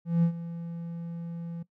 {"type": "tone with ADSR envelope", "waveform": "triangle", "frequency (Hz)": 168.8, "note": "E3", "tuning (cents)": 41, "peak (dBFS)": -16, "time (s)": [0.05, 1.63], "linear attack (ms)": 180, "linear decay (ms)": 88, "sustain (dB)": -16, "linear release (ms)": 8, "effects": ["noise-tail reverb RT60 0.1 s tail -18 dB re dry", "tanh soft clip ceiling -12 dBFS"]}